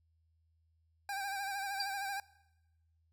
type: tone with vibrato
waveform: 25% pulse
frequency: 791 Hz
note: G5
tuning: 15 cents sharp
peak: -33 dBFS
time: 1.09-2.2 s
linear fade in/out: 2 ms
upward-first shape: sine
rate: 13 Hz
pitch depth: 47 cents each way
type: tone with exponential decay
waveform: sine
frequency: 4694 Hz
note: D8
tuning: 2 cents flat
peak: -31 dBFS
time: 1.8-1.97 s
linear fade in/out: 2 ms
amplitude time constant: 36 ms
effects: noise-tail reverb RT60 1.0 s tail -21 dB re dry + added 81 Hz sine -70 dBFS peak until 3.12 s